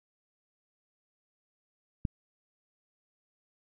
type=click; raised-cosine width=5 ms; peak=-17 dBFS; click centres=2.052 s; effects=none